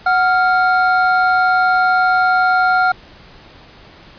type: tone pair together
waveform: triangle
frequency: 740 / 1394.8 Hz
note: F#5 / F6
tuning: 0 / -3 cents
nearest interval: major seventh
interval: 1097 cents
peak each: -12 dBFS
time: 0.06-2.92 s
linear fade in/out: 5 ms
effects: pink hiss -42 dBFS RMS until 4.18 s + resampled to 11025 Hz